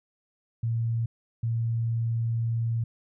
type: tone pair in turn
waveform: sine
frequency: 115.2 / 115.2 Hz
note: A#2 / A#2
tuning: -20 / -20 cents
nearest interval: unison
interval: 0 cents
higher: neither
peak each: -24 dBFS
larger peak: neither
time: 0.63-1.06 / 1.43-2.84 s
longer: second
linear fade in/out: 5 ms
effects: none